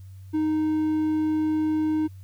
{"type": "tone", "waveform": "triangle", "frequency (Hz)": 310, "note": "D#4", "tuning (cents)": -6, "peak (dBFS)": -19, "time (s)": [0.33, 2.08], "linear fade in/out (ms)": 20, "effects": ["added 95 Hz sine -40 dBFS peak until 2.23 s", "white hiss -64 dBFS RMS until 2.23 s"]}